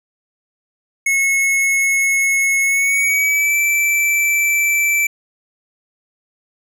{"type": "tone with pitch glide", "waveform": "square", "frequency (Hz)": [2185, 2328], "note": ["C#7", "D7"], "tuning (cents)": [-26, -16], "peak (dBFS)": -14, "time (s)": [1.06, 5.07], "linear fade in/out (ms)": 5, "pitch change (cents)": 110, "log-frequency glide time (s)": [2.64, 3.57], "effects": []}